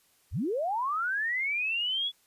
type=linear sweep; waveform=sine; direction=up; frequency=43.65 to 3430 Hz; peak=-27 dBFS; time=0.31-2.12 s; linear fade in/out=50 ms; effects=white hiss -66 dBFS RMS until 2.26 s + resampled to 32000 Hz